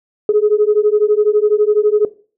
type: beating tone pair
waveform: sine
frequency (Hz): 415.3 / 427.3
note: G#4 / G#4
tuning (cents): 0 / +49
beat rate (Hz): 12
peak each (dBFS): -12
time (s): 0.29-2.05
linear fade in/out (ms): 2
effects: noise-tail reverb RT60 0.4 s tail -18 dB re dry + tanh soft clip ceiling -3 dBFS